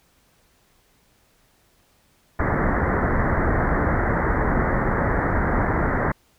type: low-pass noise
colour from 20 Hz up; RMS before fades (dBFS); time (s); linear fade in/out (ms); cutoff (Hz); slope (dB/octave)
pink; -21; 2.39-6.12; 5; 2000; 96
effects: pink hiss -61 dBFS RMS until 6.38 s